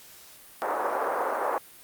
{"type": "band-pass noise", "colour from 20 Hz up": "pink", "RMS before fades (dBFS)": -28, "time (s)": [0.62, 1.58], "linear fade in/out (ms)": 0, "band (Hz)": [470, 1300], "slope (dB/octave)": 24, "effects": ["white hiss -50 dBFS RMS until 1.83 s", "Opus 48 kbps"]}